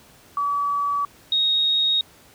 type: tone pair in turn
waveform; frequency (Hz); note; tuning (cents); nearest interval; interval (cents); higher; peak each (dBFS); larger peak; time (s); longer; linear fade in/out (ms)
sine; 1144 / 3749; D6 / A#7; -46 / +9; octave + major sixth; 2055; second; -20 / -17; second; 0.37-1.05 / 1.32-2.01; second; 2
effects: pink hiss -51 dBFS RMS until 2.34 s + high-pass 60 Hz 12 dB/octave